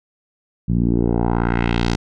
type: tone with low-pass filter sweep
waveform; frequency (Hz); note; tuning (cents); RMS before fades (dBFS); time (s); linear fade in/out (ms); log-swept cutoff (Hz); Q
10% pulse; 58.27; A#1; 0; -18; 0.68-1.96; 10; 160 to 5900; 1.8
effects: none